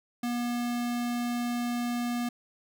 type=tone; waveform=square; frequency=240.7 Hz; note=B3; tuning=44 cents flat; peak=-29 dBFS; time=0.23-2.29 s; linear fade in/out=5 ms; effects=none